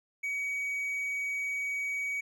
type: tone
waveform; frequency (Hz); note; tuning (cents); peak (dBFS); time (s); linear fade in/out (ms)
triangle; 2261; C#7; +34; -29; 0.23-2.21; 10
effects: none